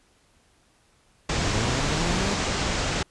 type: low-pass noise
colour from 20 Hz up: pink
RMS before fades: -26 dBFS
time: 1.29-3.03 s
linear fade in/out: 5 ms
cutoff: 7700 Hz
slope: 48 dB/octave
type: linear sweep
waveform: sawtooth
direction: up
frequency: 83.5 to 206 Hz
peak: -24 dBFS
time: 1.39-2.34 s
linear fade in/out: 10 ms
effects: pink hiss -62 dBFS RMS until 3.1 s + resampled to 24000 Hz